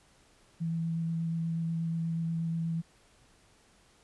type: tone with vibrato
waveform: sine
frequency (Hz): 165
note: E3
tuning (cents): +2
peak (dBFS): -29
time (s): 0.6-2.82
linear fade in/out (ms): 20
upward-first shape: square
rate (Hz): 8.3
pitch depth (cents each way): 9
effects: pink hiss -63 dBFS RMS until 4.03 s + resampled to 24000 Hz